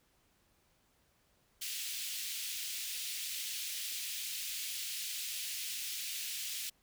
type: high-pass noise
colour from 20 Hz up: pink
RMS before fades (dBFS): -40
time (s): 1.61-6.7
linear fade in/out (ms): 10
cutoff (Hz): 2600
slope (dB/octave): 24
effects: pink hiss -72 dBFS RMS until 6.82 s